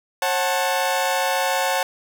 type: chord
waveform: sawtooth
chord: F# minor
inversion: second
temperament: equal with one note detuned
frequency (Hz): 541.4 / 740 / 880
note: C#5 / F#5 / A5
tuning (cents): -41 / 0 / 0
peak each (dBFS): -20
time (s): 0.22-1.83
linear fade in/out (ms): 2
effects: none